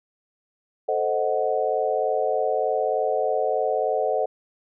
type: chord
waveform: sine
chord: A diminished seventh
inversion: none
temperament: equal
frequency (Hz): 440 / 523.3 / 622.3 / 740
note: A4 / C5 / Eb5 / Gb5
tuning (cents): 0 / 0 / 0 / 0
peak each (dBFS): -26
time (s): 0.88-4.26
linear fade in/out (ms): 10
effects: none